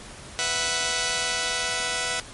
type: chord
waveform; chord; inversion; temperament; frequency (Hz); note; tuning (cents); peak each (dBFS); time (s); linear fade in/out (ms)
5% pulse; B suspended fourth; none; just; 493.9 / 658.5 / 740.8; B4 / E5 / F#5; 0 / -2 / +2; -18; 0.39-2.2; 0
effects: pink hiss -42 dBFS RMS until 2.33 s + MP3 48 kbps